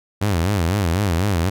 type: tone with vibrato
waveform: sawtooth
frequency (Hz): 92.5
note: F#2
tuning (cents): 0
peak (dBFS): -13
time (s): 0.21-1.5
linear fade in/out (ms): 10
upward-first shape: sine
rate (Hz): 4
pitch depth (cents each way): 220
effects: none